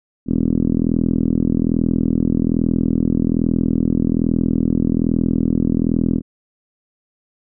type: tone with low-pass filter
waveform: 5% pulse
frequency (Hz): 41.2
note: E1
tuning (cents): 0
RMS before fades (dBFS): -17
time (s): 0.26-6.22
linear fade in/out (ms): 50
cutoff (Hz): 250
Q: 3
effects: none